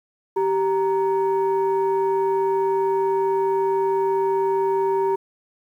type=tone pair together; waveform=sine; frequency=388.3 / 932.3 Hz; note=G4 / A#5; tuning=-16 / 0 cents; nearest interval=octave + minor third; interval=1516 cents; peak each=-18 / -22 dBFS; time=0.36-5.16 s; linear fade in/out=10 ms; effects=tanh soft clip ceiling -13 dBFS + 9-bit